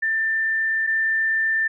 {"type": "tone pair in turn", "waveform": "sine", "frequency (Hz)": [1784, 1784], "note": ["A6", "A6"], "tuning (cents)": [23, 23], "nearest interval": "unison", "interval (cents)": 0, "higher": "neither", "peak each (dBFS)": [-19, -18], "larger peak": "second", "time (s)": [[0.02, 0.87], [0.87, 1.68]], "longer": "first", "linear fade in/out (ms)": 10, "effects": []}